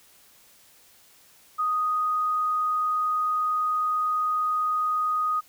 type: tone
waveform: sine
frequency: 1244.5 Hz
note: D#6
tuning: in tune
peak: -22 dBFS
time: 1.58-5.41 s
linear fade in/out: 20 ms
effects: white hiss -56 dBFS RMS until 5.48 s